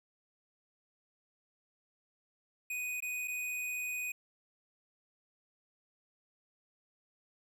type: tone with dropouts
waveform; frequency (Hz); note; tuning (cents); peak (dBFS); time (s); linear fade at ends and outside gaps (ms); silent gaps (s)
square; 2489; D#7; 0; -36; 2.7-4.12; 5; 3.004-3.023 / 3.276-3.28
effects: none